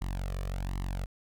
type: tone with flanger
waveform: sawtooth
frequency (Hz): 46.25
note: F#1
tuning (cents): 0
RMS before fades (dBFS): -34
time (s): 0.01-1.06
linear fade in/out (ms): 10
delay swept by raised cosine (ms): 0.99 to 1.71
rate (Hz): 1.3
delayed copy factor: +0.85
effects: none